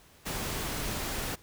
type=noise; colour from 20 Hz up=pink; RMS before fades=-34 dBFS; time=0.25-1.36 s; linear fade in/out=20 ms; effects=pink hiss -58 dBFS RMS until 1.42 s

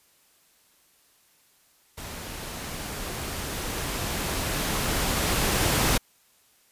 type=noise with level ramp; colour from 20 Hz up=pink; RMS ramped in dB=-38 to -22 dBFS; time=1.97-5.98 s; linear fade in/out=10 ms; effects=white hiss -62 dBFS RMS until 6.71 s + resampled to 32000 Hz

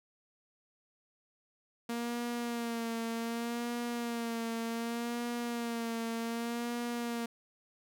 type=tone with vibrato; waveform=sawtooth; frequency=233.8 Hz; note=A#3; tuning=5 cents sharp; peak=-30 dBFS; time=1.89-7.26 s; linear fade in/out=5 ms; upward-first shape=sine; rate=0.66 Hz; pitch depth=38 cents each way; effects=none

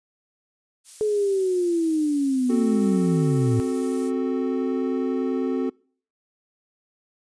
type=noise; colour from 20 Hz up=violet; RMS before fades=-37 dBFS; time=0.84-4.12 s; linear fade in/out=50 ms
type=linear sweep; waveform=sine; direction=down; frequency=430.4 to 108.7 Hz; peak=-19 dBFS; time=1.01-3.6 s; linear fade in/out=0 ms
type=chord; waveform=triangle; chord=F# diminished; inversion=second; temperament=equal; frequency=261.6 / 370 / 440 Hz; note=C4 / F#4 / A4; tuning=0 / 0 / 0 cents; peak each=-22 / -25 / -27 dBFS; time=2.49-5.7 s; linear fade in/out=10 ms
effects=noise-tail reverb RT60 0.5 s tail -26 dB re dry + resampled to 22050 Hz

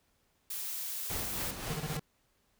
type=noise; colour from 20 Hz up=blue; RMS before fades=-38 dBFS; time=0.5-1.51 s; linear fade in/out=5 ms
type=noise with tremolo; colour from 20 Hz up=pink; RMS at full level=-38 dBFS; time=1.1-1.97 s; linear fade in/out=0 ms; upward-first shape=sine; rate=3.8 Hz; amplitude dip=45%
type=tone bursts; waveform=square; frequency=152.9 Hz; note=D#3; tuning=30 cents flat; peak=-34 dBFS; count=5; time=1.7-1.995 s; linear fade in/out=2 ms; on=35 ms; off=30 ms
effects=pink hiss -73 dBFS RMS until 2.59 s

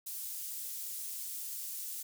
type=high-pass noise; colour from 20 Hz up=pink; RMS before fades=-41 dBFS; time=0.06-2.03 s; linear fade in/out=10 ms; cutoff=9500 Hz; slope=12 dB/octave; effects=none

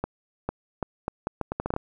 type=accelerating click train; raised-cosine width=1 ms; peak=-13 dBFS; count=12; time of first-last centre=0.04-1.764 s; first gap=450 ms; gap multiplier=0.75; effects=none

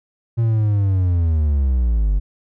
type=linear sweep; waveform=triangle; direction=down; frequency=117.2 to 46.17 Hz; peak=-12 dBFS; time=0.37-2.2 s; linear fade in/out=20 ms; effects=none

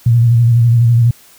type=tone with vibrato; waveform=sine; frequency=117.7 Hz; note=A#2; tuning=17 cents sharp; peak=-6 dBFS; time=0.06-1.11 s; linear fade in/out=5 ms; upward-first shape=square; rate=12 Hz; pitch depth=37 cents each way; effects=white hiss -44 dBFS RMS until 1.38 s

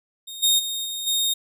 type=tone with level steps; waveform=sawtooth; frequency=3702 Hz; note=A#7; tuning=13 cents flat; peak=-31 / -13 / -23 / -25 / -17 dBFS; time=0.27-1.34 s; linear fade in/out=10 ms; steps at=0.42 / 0.58 / 0.84 / 1.06 s; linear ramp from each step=20 ms; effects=none

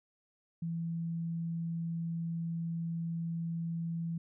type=tone; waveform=sine; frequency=166.7 Hz; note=E3; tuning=20 cents sharp; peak=-33 dBFS; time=0.62-4.18 s; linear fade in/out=5 ms; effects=none

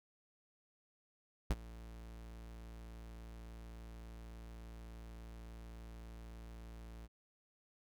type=tone with ADSR envelope; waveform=45% pulse; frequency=56.5 Hz; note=A1; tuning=47 cents sharp; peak=-28 dBFS; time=1.5-7.08 s; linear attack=7 ms; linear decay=37 ms; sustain=-21 dB; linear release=33 ms; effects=none

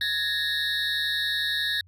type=tone cluster; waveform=triangle; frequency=1681 / 1832 / 3641 / 3864 / 4315 Hz; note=G#6 / A#6 / A#7 / B7 / C#8; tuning=+20 / -31 / -41 / -39 / -47 cents; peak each=-28 / -30 / -30 / -28 / -33 dBFS; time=0.01-1.81 s; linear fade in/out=2 ms; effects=added 90 Hz sine -52 dBFS peak until 1.87 s

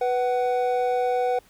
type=tone pair together; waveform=triangle; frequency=493.9 / 748.6 Hz; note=B4 / F#5; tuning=0 / +20 cents; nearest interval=perfect fifth; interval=720 cents; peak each=-21 / -22 dBFS; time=0.01-1.39 s; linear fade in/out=5 ms; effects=pink hiss -57 dBFS RMS until 1.49 s

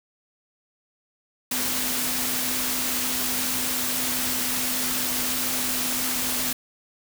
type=tone in noise; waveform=sine; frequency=252.8 Hz; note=B3; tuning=41 cents sharp; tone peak=-35 dBFS; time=1.51-6.53 s; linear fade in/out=5 ms; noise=white; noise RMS=-26 dBFS; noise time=1.51-6.53 s; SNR=-12 dB; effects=none

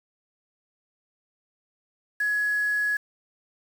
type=tone with quantisation; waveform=sine; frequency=1682 Hz; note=G#6; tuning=22 cents sharp; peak=-22 dBFS; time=2.2-2.97 s; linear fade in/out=5 ms; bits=7; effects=none

